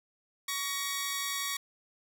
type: tone pair together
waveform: 10% pulse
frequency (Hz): 1123.8 / 1890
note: C#6 / A#6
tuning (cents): +23 / +23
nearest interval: major sixth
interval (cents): 900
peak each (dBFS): -26 / -26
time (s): 0.48-1.57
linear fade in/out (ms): 5
effects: none